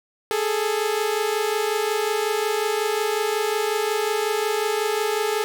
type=tone pair together; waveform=sawtooth; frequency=414.5 / 440 Hz; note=G#4 / A4; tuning=-3 / 0 cents; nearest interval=minor second; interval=103 cents; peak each=-20 dBFS; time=0.31-5.44 s; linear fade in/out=0 ms; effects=none